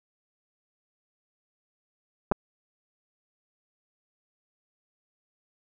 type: clicks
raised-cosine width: 1 ms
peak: -10 dBFS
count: 2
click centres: 2.315 / 2.32 s
effects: none